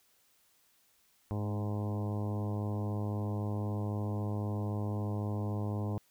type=harmonic tone with a mistuned harmonic; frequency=103.83 Hz; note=G#2; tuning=in tune; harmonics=1 / 2 / 3 / 4 / 5 / 6 / 7 / 8 / 9 / 10; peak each=-33 / -39 / -43 / -45 / -47 / -49 / -50 / -51 / -52 / -53 dBFS; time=1.31-5.98 s; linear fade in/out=0 ms; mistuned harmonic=2; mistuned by=+19 cents; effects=white hiss -69 dBFS RMS until 6.1 s

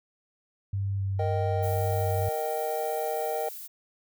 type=tone with vibrato; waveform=sine; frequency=98 Hz; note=G2; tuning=in tune; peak=-26 dBFS; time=0.73-2.29 s; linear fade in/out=5 ms; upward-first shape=square; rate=1.9 Hz; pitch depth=11 cents each way
type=chord; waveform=triangle; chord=Eb major; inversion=second; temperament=just; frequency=466.7 / 622.3 / 777.8 Hz; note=Bb4 / Eb5 / G5; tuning=+2 / 0 / -14 cents; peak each=-30 dBFS; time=1.19-3.49 s; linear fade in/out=5 ms
type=noise; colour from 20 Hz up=violet; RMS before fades=-41 dBFS; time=1.62-3.68 s; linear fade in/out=20 ms
effects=none

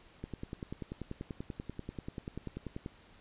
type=click train; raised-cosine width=3 ms; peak=-26 dBFS; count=28; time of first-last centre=0.24-2.861 s; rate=10.3 Hz; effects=pink hiss -60 dBFS RMS until 3.2 s + resampled to 8000 Hz

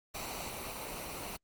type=noise with comb filter; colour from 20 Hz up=pink; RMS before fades=-41 dBFS; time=0.14-1.37 s; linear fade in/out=10 ms; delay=0.59 ms; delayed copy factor=-0.55; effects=Opus 48 kbps

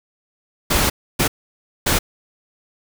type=noise bursts at uneven times; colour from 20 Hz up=pink; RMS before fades=-17 dBFS; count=3; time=0.7-0.9 / 1.19-1.28 / 1.86-1.99 s; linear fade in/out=10 ms; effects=none

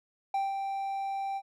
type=tone with ADSR envelope; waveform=triangle; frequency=784 Hz; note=G5; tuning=in tune; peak=-24 dBFS; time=0.34-1.42 s; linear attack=4 ms; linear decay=180 ms; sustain=-5 dB; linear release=54 ms; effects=none

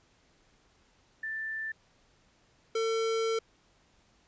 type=tone pair in turn; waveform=sine / square; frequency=1770 / 450 Hz; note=A6 / A4; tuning=+10 / +39 cents; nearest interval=2 octaves; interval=2371 cents; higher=first; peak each=-33 / -28 dBFS; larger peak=second; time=1.23-1.72 / 2.75-3.39 s; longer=second; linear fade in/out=5 ms; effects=pink hiss -66 dBFS RMS until 4.27 s + resampled to 16000 Hz

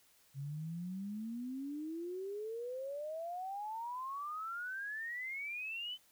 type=exponential sweep; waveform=sine; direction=up; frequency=134.5 to 3072 Hz; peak=-39 dBFS; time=0.34-5.98 s; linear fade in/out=50 ms; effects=white hiss -68 dBFS RMS until 6.11 s

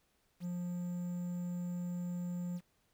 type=tone with quantisation; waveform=triangle; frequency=176.5 Hz; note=F3; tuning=19 cents sharp; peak=-34 dBFS; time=0.4-2.61 s; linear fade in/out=50 ms; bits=10; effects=pink hiss -75 dBFS RMS until 2.93 s

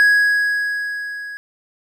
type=tone with level ramp; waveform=triangle; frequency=1663 Hz; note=G#6; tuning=2 cents sharp; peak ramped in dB=-7 to -27 dBFS; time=0-1.37 s; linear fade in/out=0 ms; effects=none

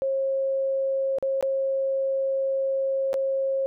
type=tone with dropouts; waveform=sine; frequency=539 Hz; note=C#5; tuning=49 cents flat; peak=-22 dBFS; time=0.02-3.66 s; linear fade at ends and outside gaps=0 ms; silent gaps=1.185-1.226 / 1.41-1.426 / 3.131-3.141 s; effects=none

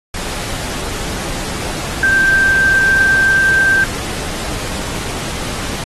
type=tone in noise; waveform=sine; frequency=1568 Hz; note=G6; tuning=in tune; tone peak=-9 dBFS; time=2.03-3.84 s; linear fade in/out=2 ms; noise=pink; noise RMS=-23 dBFS; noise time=0.14-5.84 s; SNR=+11 dB; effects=low-pass 11000 Hz 12 dB/octave + AAC 32 kbps

